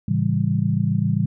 sine chord, A dominant seventh, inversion none, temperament just, 110 / 137.5 / 165 / 198 Hz, A2 / C#3 / E3 / G3, 0 / -14 / +2 / +18 cents, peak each -23 dBFS, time 0.08-1.26 s, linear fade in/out 5 ms, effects none

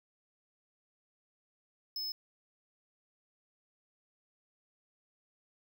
square tone, 5200 Hz, E8, 24 cents flat, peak -36 dBFS, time 1.96-2.12 s, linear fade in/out 2 ms, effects 11-bit

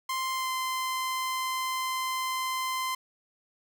sawtooth tone with pitch glide, 1046.5 to 1036.3 Hz, C6 to C6, 0 to -17 cents, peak -25 dBFS, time 0.09-2.95 s, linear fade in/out 5 ms, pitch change -17 cents, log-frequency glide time 0.33-0.49 s, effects none

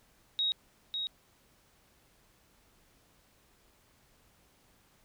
sine tone with echo, 3785 Hz, A#7, 26 cents sharp, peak -27 dBFS, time 0.39-0.52 s, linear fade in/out 0 ms, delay 550 ms, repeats 1, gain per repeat -5 dB, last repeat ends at 1.07 s, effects pink hiss -66 dBFS RMS until 5.04 s

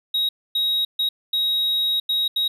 triangle tone bursts at uneven times, 3800 Hz, A#7, 33 cents sharp, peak -17 dBFS, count 6, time 0.14-0.29 / 0.55-0.85 / 0.99-1.09 / 1.33-2 / 2.09-2.28 / 2.36-2.48 s, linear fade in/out 5 ms, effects none

